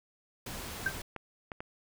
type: noise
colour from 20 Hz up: pink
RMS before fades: -41 dBFS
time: 0.46-1.02 s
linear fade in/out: 5 ms
type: tone with exponential decay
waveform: sine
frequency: 1568 Hz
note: G6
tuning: in tune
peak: -23 dBFS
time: 0.86-0.94 s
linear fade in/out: 5 ms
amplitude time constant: 17 ms
type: clicks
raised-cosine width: 0.5 ms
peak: -24 dBFS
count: 3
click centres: 1.163 / 1.518 / 1.605 s
effects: none